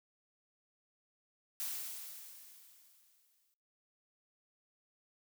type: noise with exponential decay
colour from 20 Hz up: blue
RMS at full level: -38 dBFS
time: 1.6-3.54 s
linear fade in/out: 0 ms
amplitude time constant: 420 ms
effects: noise-tail reverb RT60 0.6 s tail -23 dB re dry